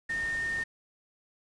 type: tone in noise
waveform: sine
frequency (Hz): 1829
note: A#6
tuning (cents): -33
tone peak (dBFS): -29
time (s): 0.09-0.64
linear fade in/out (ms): 10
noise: pink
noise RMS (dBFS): -44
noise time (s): 0.09-0.64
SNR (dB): +12
effects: resampled to 22050 Hz